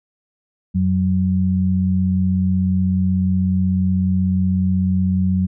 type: tone pair together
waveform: sine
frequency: 90 / 186.35 Hz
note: F#2 / F#3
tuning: -47 / +13 cents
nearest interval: octave + minor second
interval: 1260 cents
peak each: -19 / -16 dBFS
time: 0.74-5.47 s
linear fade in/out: 20 ms
effects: none